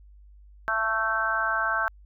harmonic tone with a mistuned harmonic, 221 Hz, A3, 8 cents sharp, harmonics 3 / 4 / 5 / 6 / 7, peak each -33 / -33 / -31 / -29 / -26 dBFS, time 0.68-1.88 s, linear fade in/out 0 ms, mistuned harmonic 3, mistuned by +17 cents, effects added 50 Hz sine -48 dBFS peak until 2.05 s

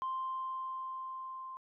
sine tone with level ramp, 1046.5 Hz, C6, in tune, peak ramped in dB -32 to -42 dBFS, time 0.02-1.57 s, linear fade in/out 0 ms, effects tanh soft clip ceiling -30 dBFS

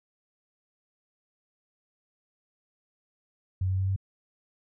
sine tone with pitch steps, 93.3 / 94.33 / 95.37 / 96.42 Hz, F#2 / F#2 / G2 / G2, +15 / +34 / -47 / -28 cents, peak -24 dBFS, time 3.61-3.962 s, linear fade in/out 5 ms, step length 88 ms, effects none

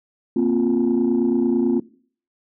sine chord, Bb suspended second, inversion none, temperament just, 233.1 / 262.2 / 349.6 Hz, Bb3 / C4 / F4, 0 / +4 / +2 cents, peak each -19 dBFS, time 0.36-1.8 s, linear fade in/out 5 ms, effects noise-tail reverb RT60 0.5 s tail -21 dB re dry + tanh soft clip ceiling -11 dBFS

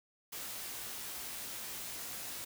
white noise with comb filter, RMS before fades -43 dBFS, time 0.32-2.45 s, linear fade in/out 10 ms, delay 18 ms, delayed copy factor +0.55, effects none

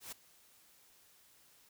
white noise with ADSR envelope, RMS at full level -44 dBFS, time 0-1.69 s, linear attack 120 ms, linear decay 9 ms, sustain -21 dB, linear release 4 ms, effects none

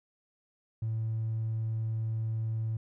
triangle tone, 111.3 Hz, A2, 20 cents sharp, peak -26 dBFS, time 0.82-2.77 s, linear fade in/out 5 ms, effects tanh soft clip ceiling -26 dBFS

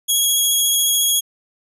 10% pulse tone with vibrato, 3316 Hz, G#7, 3 cents flat, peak -7 dBFS, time 0.08-1.21 s, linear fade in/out 20 ms, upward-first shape triangle, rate 14 Hz, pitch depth 16 cents each way, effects resampled to 32000 Hz

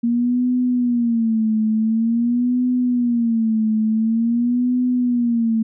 sine tone with vibrato, 233.1 Hz, A#3, in tune, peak -15 dBFS, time 0.03-5.63 s, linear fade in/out 10 ms, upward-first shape sine, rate 0.47 Hz, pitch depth 120 cents each way, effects none

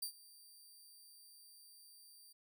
15% pulse tone with ADSR envelope, 4687 Hz, D8, 4 cents flat, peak -31 dBFS, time 0.02-2.33 s, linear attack 7 ms, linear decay 89 ms, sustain -21 dB, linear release 11 ms, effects none

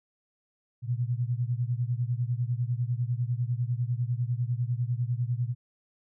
sine beating tone pair, 118 / 128 Hz, A#2 / C3, +22 / -38 cents, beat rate 10 Hz, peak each -28 / -30 dBFS, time 0.82-5.55 s, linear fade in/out 50 ms, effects none

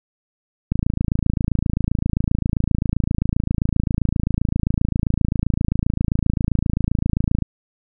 click train, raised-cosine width 5 ms, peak -6 dBFS, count 186, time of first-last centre 0.72-7.423 s, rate 27.6 Hz, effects none

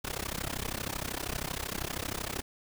pink noise with amplitude modulation, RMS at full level -32 dBFS, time 0.04-2.42 s, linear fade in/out 10 ms, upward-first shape sine, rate 32.8 Hz, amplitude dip 95%, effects none

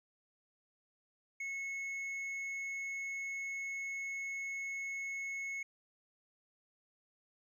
sine tone with hard clipping, 2190 Hz, C#7, 22 cents flat, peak -39 dBFS, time 1.4-5.63 s, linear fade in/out 5 ms, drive 4 dB, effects none

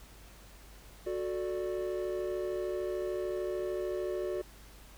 triangle chord, D major, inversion first, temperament just, 367.1 / 440.5 / 587.3 Hz, F#4 / A4 / D5, -14 / +2 / 0 cents, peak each -32 / -38 / -36 dBFS, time 1.06-4.42 s, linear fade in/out 10 ms, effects added 50 Hz sine -53 dBFS peak until 4.97 s + pink hiss -56 dBFS RMS until 4.97 s

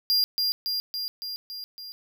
square tone with echo, 4800 Hz, D8, 37 cents sharp, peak -20 dBFS, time 0.1-0.24 s, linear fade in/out 0 ms, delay 280 ms, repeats 6, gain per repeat -3 dB, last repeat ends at 1.92 s, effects none

